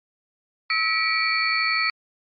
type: tone cluster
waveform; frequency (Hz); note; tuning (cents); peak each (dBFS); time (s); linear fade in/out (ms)
sine; 1294 / 1937 / 2267 / 2378 / 4429; E6 / B6 / C#7 / D7 / C#8; -32 / -34 / +38 / +21 / -2; -26; 0.7-1.9; 2
effects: MP3 32 kbps